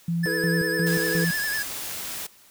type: tone with tremolo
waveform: sine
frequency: 169 Hz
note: E3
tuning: 43 cents sharp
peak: -22 dBFS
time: 0.08-1.31 s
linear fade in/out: 5 ms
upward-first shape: square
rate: 2.8 Hz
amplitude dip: 75%
type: tone with vibrato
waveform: square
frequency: 1705 Hz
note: G#6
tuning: 45 cents sharp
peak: -26 dBFS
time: 0.23-1.63 s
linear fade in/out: 10 ms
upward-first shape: sine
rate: 10 Hz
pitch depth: 60 cents each way
type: chord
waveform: triangle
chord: E suspended fourth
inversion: none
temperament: equal with one note detuned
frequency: 329.6 / 429.5 / 493.9 Hz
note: E4 / A4 / B4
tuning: 0 / -42 / 0 cents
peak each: -28 dBFS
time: 0.26-1.25 s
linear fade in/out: 2 ms
type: noise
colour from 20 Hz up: white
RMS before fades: -33 dBFS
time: 0.86-2.27 s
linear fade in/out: 10 ms
effects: white hiss -54 dBFS RMS until 2.5 s